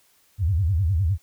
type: tone with vibrato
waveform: sine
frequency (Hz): 88.7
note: F2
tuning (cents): +27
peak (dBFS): -18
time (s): 0.38-1.18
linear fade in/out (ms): 50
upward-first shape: sine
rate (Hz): 9.8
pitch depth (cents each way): 270
effects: white hiss -61 dBFS RMS until 1.22 s